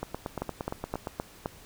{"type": "two click trains", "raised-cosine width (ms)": 1, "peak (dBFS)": [-18, -16], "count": [10, 5], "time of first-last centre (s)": [[0.03, 1.072], [0.42, 1.459]], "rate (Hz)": [8.64, 3.85], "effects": ["pink hiss -52 dBFS RMS until 1.65 s"]}